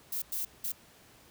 violet noise bursts at uneven times, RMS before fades -34 dBFS, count 3, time 0.12-0.22 / 0.32-0.45 / 0.64-0.72 s, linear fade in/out 5 ms, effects pink hiss -58 dBFS RMS until 1.3 s + high-pass 60 Hz 12 dB/octave

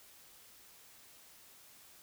silence, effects white hiss -59 dBFS RMS until 2.02 s

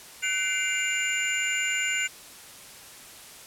sine tone cluster, 1509 / 2087 / 2335 / 2806 / 7070 Hz, F#6 / C7 / D7 / F7 / A8, +34 / -5 / -11 / +8 / +7 cents, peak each -31 dBFS, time 0.22-2.08 s, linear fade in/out 20 ms, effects white hiss -46 dBFS RMS until 3.46 s + low-pass 12000 Hz 12 dB/octave

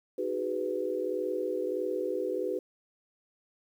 sine chord, G# minor seventh, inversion second, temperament just, 311.5 / 373.8 / 415.3 / 498.4 Hz, D#4 / F#4 / G#4 / B4, +2 / +18 / 0 / +16 cents, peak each -38 / -33 / -36 / -33 dBFS, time 0.18-2.59 s, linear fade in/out 5 ms, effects 10-bit

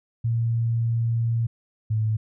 sine tone pair in turn, 115.7 / 109.21 Hz, A#2 / A2, -13 / -12 cents, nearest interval minor second, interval 99 cents, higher first, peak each -20 dBFS, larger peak neither, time 0.24-1.47 / 1.9-2.17 s, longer first, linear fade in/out 10 ms, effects none

